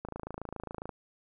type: click train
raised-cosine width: 1 ms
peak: -24 dBFS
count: 24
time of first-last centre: 0.05-0.892 s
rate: 27.3 Hz
effects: none